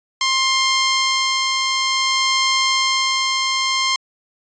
10% pulse tone with tremolo, 1057 Hz, C6, 17 cents sharp, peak -6 dBFS, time 0.21-3.96 s, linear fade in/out 2 ms, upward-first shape sine, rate 0.54 Hz, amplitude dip 25%, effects resampled to 16000 Hz

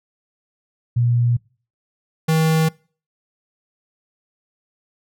sine / square tone pair in turn, 119.9 / 159.54 Hz, A#2 / D#3, +49 / +44 cents, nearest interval perfect fourth, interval 495 cents, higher second, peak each -14 / -15 dBFS, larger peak first, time 0.96-1.37 / 2.28-2.69 s, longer neither, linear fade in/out 10 ms, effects noise-tail reverb RT60 0.4 s tail -24 dB re dry

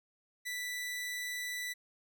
sawtooth tone, 1975.5 Hz, B6, in tune, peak -33 dBFS, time 0.45-1.74 s, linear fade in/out 20 ms, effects none

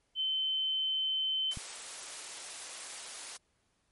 sine tone, 3073 Hz, G7, 35 cents flat, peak -29 dBFS, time 0.15-1.55 s, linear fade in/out 50 ms
white high-pass noise, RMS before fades -43 dBFS, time 1.51-3.37 s, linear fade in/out 5 ms, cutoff 420 Hz, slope 12 dB/octave
click, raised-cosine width 5 ms, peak -29 dBFS, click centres 1.573 s
effects pink hiss -75 dBFS RMS until 3.91 s + MP3 48 kbps

